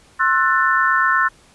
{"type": "chord", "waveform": "sine", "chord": "F# half-diminished seventh", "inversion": "second", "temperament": "just", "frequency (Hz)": [1065.6, 1332, 1480, 1776], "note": ["C6", "E6", "F#6", "A6"], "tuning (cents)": [31, 18, 0, 16], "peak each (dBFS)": -19, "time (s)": [0.19, 1.29], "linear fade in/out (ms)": 20, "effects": ["pink hiss -51 dBFS RMS until 1.54 s", "resampled to 24000 Hz"]}